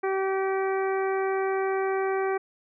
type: harmonic tone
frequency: 384.9 Hz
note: G4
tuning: 32 cents flat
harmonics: 1 / 2 / 3 / 4 / 5 / 6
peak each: -25 / -31 / -35 / -37 / -39 / -41 dBFS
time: 0.03-2.38 s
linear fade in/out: 10 ms
effects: none